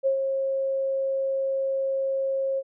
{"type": "tone with ADSR envelope", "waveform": "sine", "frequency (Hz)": 539, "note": "C#5", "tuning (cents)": -49, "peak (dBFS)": -18, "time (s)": [0.03, 2.63], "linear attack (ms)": 33, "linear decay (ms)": 100, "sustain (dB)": -5, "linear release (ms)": 48, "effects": []}